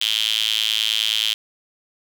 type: tone with high-pass filter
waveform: sawtooth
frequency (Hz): 109.5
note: A2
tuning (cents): -8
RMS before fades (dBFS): -21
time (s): 0.01-1.34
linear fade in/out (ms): 5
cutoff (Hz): 3200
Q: 8
effects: none